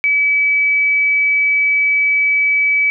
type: tone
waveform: sine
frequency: 2290 Hz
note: D7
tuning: 44 cents flat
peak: -11 dBFS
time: 0.04-2.9 s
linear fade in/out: 0 ms
effects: none